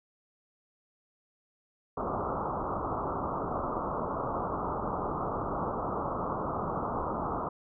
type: low-pass noise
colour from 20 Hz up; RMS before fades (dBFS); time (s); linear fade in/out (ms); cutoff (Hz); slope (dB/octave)
white; -33; 1.97-7.49; 5; 1300; 96
effects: none